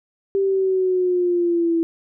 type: linear sweep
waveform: sine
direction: down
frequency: 393.5 to 329.6 Hz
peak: -16 dBFS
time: 0.35-1.83 s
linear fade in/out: 0 ms
effects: none